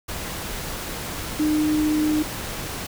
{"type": "tone in noise", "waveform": "sine", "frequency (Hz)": 305.2, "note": "D#4", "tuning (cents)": -33, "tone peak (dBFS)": -18, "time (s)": [1.39, 2.23], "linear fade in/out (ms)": 10, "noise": "pink", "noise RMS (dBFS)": -31, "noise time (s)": [0.08, 2.87], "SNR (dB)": 10, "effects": []}